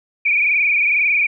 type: tone with frequency modulation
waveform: sine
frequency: 2365 Hz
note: D7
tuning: 12 cents sharp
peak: -13 dBFS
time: 0.25-1.27 s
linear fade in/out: 10 ms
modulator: 22.1 Hz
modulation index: 4.8
effects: none